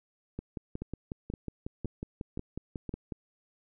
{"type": "two click trains", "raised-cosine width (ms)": 3, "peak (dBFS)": [-23, -23], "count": [5, 16], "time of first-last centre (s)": [[0.82, 2.893], [0.39, 3.122]], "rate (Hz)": [1.93, 5.49], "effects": []}